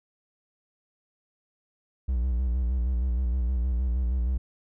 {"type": "tone with vibrato", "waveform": "triangle", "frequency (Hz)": 61.74, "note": "B1", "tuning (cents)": 0, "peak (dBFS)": -21, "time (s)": [2.08, 4.38], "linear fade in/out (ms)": 10, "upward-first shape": "square", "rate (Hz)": 6.4, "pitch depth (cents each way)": 77, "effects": []}